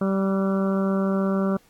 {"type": "harmonic tone with a mistuned harmonic", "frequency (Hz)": 193.9, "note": "G3", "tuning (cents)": -19, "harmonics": [1, 2, 3, 4, 5, 6, 7, 8], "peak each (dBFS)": [-21, -28, -29, -42, -40, -35, -36, -44], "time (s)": [0.01, 1.57], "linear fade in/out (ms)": 5, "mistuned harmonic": 8, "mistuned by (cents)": -81, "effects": ["pink hiss -59 dBFS RMS until 1.69 s", "AAC 64 kbps"]}